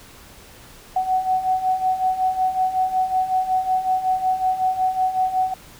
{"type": "beating tone pair", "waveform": "sine", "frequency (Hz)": [744, 749.4], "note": ["F#5", "F#5"], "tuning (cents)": [9, 22], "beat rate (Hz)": 5.4, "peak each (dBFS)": [-24, -19], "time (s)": [0.96, 5.54], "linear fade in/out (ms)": 5, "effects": ["pink hiss -45 dBFS RMS until 5.79 s"]}